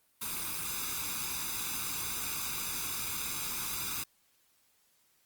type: noise with comb filter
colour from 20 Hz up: white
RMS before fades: -36 dBFS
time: 0.21-4.04 s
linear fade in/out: 10 ms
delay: 0.81 ms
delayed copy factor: +0.7
effects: white hiss -70 dBFS RMS until 5.25 s + Opus 32 kbps